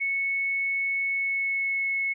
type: tone with pitch glide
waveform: sine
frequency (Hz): 2207 to 2193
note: C#7 to C#7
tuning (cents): -8 to -19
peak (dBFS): -24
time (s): 0-2.14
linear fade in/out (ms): 20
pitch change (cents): -11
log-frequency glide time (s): 1.09-1.87
effects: none